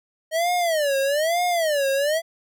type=tone with vibrato; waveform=square; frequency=622.3 Hz; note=D#5; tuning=in tune; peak=-20 dBFS; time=0.31-2.22 s; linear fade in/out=50 ms; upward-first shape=sine; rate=1.1 Hz; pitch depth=240 cents each way; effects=none